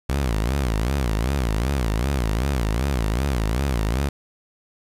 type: tone with vibrato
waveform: sawtooth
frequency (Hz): 60.8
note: B1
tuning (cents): -26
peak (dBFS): -16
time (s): 0.09-4.09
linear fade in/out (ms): 5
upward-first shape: sine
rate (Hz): 2.6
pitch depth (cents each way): 270
effects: resampled to 32000 Hz + 7-bit